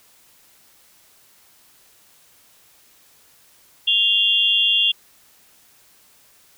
sine tone cluster, 2797 / 3202 / 3409 Hz, F7 / G7 / G#7, +2 / +36 / +45 cents, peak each -19 dBFS, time 3.87-4.92 s, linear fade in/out 10 ms, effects white hiss -54 dBFS RMS until 6.57 s

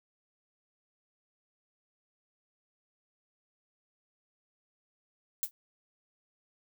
violet noise with exponential decay, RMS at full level -26 dBFS, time 5.43-5.51 s, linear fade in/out 0 ms, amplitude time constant 16 ms, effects none

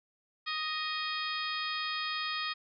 harmonic tone with a mistuned harmonic, 622.3 Hz, D#5, in tune, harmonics 2 / 3 / 4 / 5 / 6 / 7 / 8, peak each -37 / -39 / -40 / -41 / -42 / -42 / -43 dBFS, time 0.46-2.54 s, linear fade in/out 20 ms, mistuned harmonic 5, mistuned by +68 cents, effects none

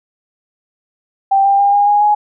sine tone with pitch steps, 784 / 794 / 804.2 / 814.5 / 824.9 / 835.4 Hz, G5 / G5 / G5 / G#5 / G#5 / G#5, 0 / +22 / +44 / -34 / -12 / +10 cents, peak -8 dBFS, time 1.31-2.15 s, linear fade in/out 10 ms, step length 140 ms, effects none

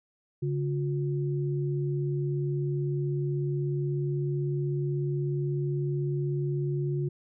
sine tone pair together, 141.54 / 357.8 Hz, C#3 / F4, +36 / +42 cents, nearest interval octave + major third, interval 1606 cents, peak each -27 / -33 dBFS, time 0.42-7.09 s, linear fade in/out 10 ms, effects none

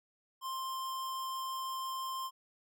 square tone, 1051 Hz, C6, 7 cents sharp, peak -37 dBFS, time 0.41-2.31 s, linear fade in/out 50 ms, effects none

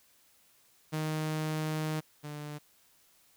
sawtooth tone pair in turn, 155.56 / 148.56 Hz, D#3 / D3, 0 / +20 cents, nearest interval minor second, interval 80 cents, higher first, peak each -27 / -35 dBFS, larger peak first, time 0.92-2.01 / 2.23-2.59 s, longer first, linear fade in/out 20 ms, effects white hiss -65 dBFS RMS until 3.36 s

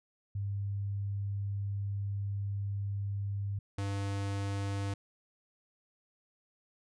sine / square tone pair in turn, 100 / 99.44 Hz, G2 / G2, +35 / +25 cents, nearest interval unison, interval 10 cents, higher first, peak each -32 / -33 dBFS, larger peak first, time 0.35-3.59 / 3.78-4.94 s, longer first, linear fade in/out 5 ms, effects resampled to 22050 Hz

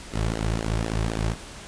sawtooth tone with flanger, 55.1 Hz, A1, 3 cents sharp, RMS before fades -26 dBFS, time 0.11-1.36 s, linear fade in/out 50 ms, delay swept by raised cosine 0.81 to 4.21 ms, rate 3.9 Hz, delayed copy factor -0.9, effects pink hiss -41 dBFS RMS until 1.67 s + resampled to 22050 Hz

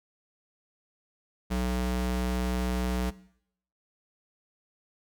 square ring-modulated tone, 123.47 Hz, B2, in tune, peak -24 dBFS, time 1.5-3.11 s, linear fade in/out 20 ms, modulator 63.4 Hz, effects noise-tail reverb RT60 0.7 s tail -19 dB re dry

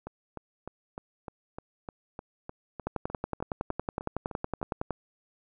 two click trains, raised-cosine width 1 ms, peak -24 / -16 dBFS, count 16 / 23, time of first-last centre 0.07-4.615 / 2.87-4.907 s, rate 3.3 / 10.8 Hz, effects none

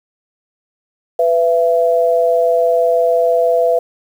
sine tone pair together, 498.1 / 672 Hz, B4 / E5, +15 / +33 cents, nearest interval perfect fourth, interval 518 cents, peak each -13 dBFS, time 1.19-3.79 s, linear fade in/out 5 ms, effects 7-bit

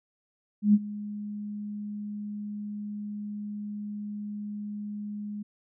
sine tone with ADSR envelope, 207.7 Hz, G#3, in tune, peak -14 dBFS, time 0.62-5.43 s, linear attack 120 ms, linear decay 41 ms, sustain -19 dB, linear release 10 ms, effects none

